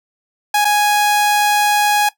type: tone with dropouts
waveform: sawtooth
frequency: 830.6 Hz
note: G#5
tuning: in tune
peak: -8 dBFS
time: 0.54-2.09 s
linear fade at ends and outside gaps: 5 ms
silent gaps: 0.647-0.651 s
effects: noise-tail reverb RT60 0.1 s tail -17 dB re dry